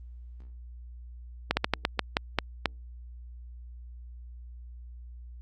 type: slowing click train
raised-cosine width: 0.3 ms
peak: -7 dBFS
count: 9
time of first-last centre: 1.51-2.657 s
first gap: 60 ms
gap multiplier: 1.24
effects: added 60 Hz sine -42 dBFS peak until 5.41 s + Opus 32 kbps